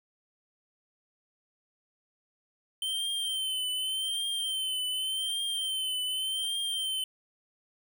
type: tone with vibrato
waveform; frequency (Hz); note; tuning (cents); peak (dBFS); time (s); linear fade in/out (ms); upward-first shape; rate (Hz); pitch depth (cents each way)
square; 3100; G7; -20; -30; 2.82-7.04; 2; triangle; 0.86; 62
effects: none